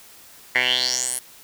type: tone with band-pass filter sweep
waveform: 10% pulse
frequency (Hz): 125.7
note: B2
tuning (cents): +31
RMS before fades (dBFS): -22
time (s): 0.55-1.19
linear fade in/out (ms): 5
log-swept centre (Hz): 2000 to 11000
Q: 6
effects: white hiss -47 dBFS RMS until 1.43 s